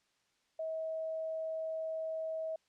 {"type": "tone", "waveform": "sine", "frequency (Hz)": 641, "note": "E5", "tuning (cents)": -49, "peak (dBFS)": -35, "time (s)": [0.59, 2.56], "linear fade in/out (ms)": 5, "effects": ["white hiss -75 dBFS RMS until 2.68 s", "low-pass 6000 Hz 12 dB/octave"]}